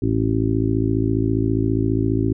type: harmonic tone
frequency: 54.8 Hz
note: A1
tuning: 6 cents flat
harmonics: 1 / 2 / 3 / 4 / 5 / 6 / 7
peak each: -28 / -21 / -30 / -32 / -22 / -24 / -26 dBFS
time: 0.02-2.33 s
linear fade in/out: 5 ms
effects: none